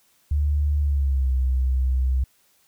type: tone with pitch glide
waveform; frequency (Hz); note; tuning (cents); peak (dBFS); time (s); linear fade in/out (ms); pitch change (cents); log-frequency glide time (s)
sine; 73.2 to 64.46; D2 to C2; -5 to -25; -18; 0.31-2.24; 5; -220; 0.8-1.32
effects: white hiss -62 dBFS RMS until 2.67 s